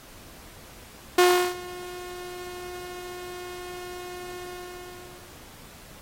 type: tone with ADSR envelope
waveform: sawtooth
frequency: 358.9 Hz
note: F4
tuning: 47 cents sharp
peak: -10 dBFS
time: 1.18-5.37 s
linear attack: 5 ms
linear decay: 360 ms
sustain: -22 dB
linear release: 910 ms
effects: pink hiss -48 dBFS RMS until 6.01 s + AAC 48 kbps